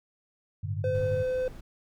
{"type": "chord", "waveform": "sine", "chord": "G suspended second", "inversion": "none", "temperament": "equal", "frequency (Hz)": [98, 110, 146.83], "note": ["G2", "A2", "D3"], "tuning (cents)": [0, 0, 0], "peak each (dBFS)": [-31, -35, -36], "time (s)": [0.63, 1.23], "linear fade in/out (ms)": 10}
{"type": "tone", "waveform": "triangle", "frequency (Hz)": 511, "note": "C5", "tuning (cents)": -41, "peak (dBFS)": -24, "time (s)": [0.84, 1.48], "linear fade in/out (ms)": 2}
{"type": "noise", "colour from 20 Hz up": "brown", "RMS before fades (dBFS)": -43, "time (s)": [0.94, 1.61], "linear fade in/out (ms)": 10}
{"effects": []}